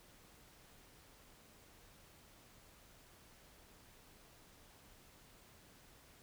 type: silence
effects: pink hiss -63 dBFS RMS until 6.22 s